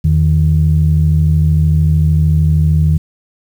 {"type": "tone pair together", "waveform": "sine", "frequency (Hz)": [82.41, 155.57], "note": ["E2", "D#3"], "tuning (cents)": [0, 0], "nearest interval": "major seventh", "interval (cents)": 1100, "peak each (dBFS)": -10, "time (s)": [0.04, 2.98], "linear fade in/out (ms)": 10, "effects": ["tanh soft clip ceiling -1 dBFS", "7-bit"]}